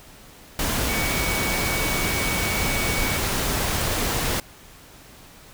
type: tone in noise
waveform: sine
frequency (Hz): 2249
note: C#7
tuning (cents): +24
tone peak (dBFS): -28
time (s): 0.89-3.18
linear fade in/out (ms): 2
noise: pink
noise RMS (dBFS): -24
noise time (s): 0.59-4.4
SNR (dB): -7
effects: pink hiss -47 dBFS RMS until 5.53 s